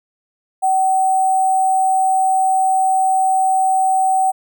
sine tone with sample-and-hold, 760 Hz, F#5, 46 cents sharp, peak -12 dBFS, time 0.62-4.32 s, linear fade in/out 20 ms, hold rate 8820 Hz, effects none

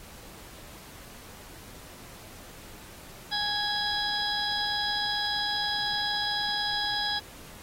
harmonic tone with a mistuned harmonic, 830.6 Hz, G#5, in tune, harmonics 1 / 2 / 4 / 5 / 6, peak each -33 / -33 / -33 / -33 / -33 dBFS, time 3.31-7.2 s, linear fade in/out 20 ms, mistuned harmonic 5, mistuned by -81 cents, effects pink hiss -48 dBFS RMS until 7.62 s + AAC 48 kbps

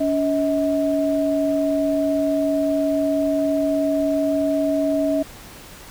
sine tone pair together, 284.4 / 638.5 Hz, C#4 / D#5, +45 / +45 cents, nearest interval octave + major second, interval 1400 cents, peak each -20 dBFS, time 0-5.23 s, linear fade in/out 10 ms, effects pink hiss -41 dBFS RMS until 5.9 s

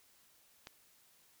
click, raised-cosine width 0.2 ms, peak -29 dBFS, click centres 0.671 s, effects white hiss -67 dBFS RMS until 1.4 s

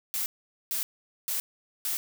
blue noise bursts, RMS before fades -30 dBFS, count 4, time 0.14-1.97 s, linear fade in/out 0 ms, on 120 ms, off 450 ms, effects none

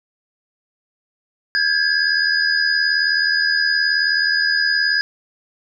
sine tone cluster, 1617 / 1696 / 4953 Hz, G#6 / G#6 / D#8, -47 / +36 / -9 cents, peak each -19 / -19 / -20 dBFS, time 1.55-5.01 s, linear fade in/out 0 ms, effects none

